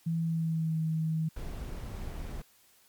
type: tone with pitch glide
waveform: sine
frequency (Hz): 164.81 to 159.47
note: E3 to D#3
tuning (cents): 0 to +43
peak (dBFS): -27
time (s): 0.06-1.29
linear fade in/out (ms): 10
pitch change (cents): -57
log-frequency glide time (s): 0.21-0.79
type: noise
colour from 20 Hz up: brown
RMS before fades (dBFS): -38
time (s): 1.36-2.42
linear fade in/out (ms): 5
effects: white hiss -63 dBFS RMS until 2.88 s + MP3 96 kbps